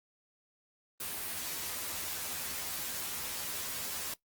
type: noise with comb filter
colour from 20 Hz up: white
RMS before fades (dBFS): -38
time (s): 1-4.14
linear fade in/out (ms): 5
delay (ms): 12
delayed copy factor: +0.85
effects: noise-tail reverb RT60 0.1 s tail -18 dB re dry + Opus 32 kbps